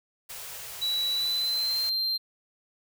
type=band-stop noise; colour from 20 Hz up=white; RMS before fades=-40 dBFS; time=0.29-1.9 s; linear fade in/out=10 ms; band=170 to 390 Hz; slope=48 dB/octave
type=tone with pitch glide; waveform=triangle; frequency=3926 to 4159 Hz; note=B7 to C8; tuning=-11 to -11 cents; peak=-24 dBFS; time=0.81-2.18 s; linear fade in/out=20 ms; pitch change=+100 cents; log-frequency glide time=1.11-1.8 s
effects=none